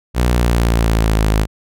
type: tone with pitch glide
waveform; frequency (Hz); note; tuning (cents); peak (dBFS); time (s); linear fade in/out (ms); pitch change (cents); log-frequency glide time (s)
sawtooth; 60.7 to 53.15; B1 to G#1; -29 to +41; -8; 0.14-1.47; 50; -230; 0.29-1.26
effects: none